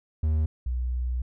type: tone pair in turn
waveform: triangle / sine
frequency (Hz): 77.78 / 61.73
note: D#2 / B1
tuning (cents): 0 / 0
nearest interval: major third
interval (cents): 400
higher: first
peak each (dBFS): -19 / -25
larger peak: first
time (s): 0.23-0.46 / 0.66-1.22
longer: second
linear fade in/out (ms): 5
effects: none